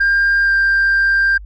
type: tone with pitch glide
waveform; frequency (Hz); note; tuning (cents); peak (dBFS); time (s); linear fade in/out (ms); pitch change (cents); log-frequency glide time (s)
sine; 1600 to 1586.2; G6 to G6; +35 to +20; -9; 0-1.38; 10; -15; 0.43-0.51
effects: tanh soft clip ceiling -9 dBFS + added 50 Hz sine -31 dBFS peak until 1.45 s